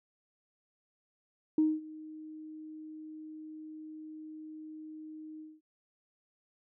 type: tone with ADSR envelope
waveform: sine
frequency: 311.1 Hz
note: D#4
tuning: in tune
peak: -21 dBFS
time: 1.58-5.61 s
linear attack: 3 ms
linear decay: 220 ms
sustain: -22 dB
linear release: 210 ms
effects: tanh soft clip ceiling -17 dBFS